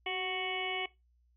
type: harmonic tone with a mistuned harmonic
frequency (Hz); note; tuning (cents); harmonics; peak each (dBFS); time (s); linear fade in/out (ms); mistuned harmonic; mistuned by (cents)
370; F#4; 0; 1 / 2 / 3 / 5 / 6 / 7 / 8 / 9; -40 / -39 / -45 / -48 / -37 / -49 / -39 / -51; 0.06-0.86; 5; 1; +33
effects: noise-tail reverb RT60 0.2 s tail -19 dB re dry + added 60 Hz sine -66 dBFS peak until 1.36 s